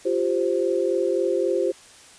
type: chord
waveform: sine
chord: F suspended second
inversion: none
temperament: just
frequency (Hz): 349.2 / 392.9 / 523.8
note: F4 / G4 / C5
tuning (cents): 0 / +4 / +2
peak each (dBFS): -24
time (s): 0.05-1.72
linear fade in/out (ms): 10
effects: white hiss -48 dBFS RMS until 2.18 s + resampled to 22050 Hz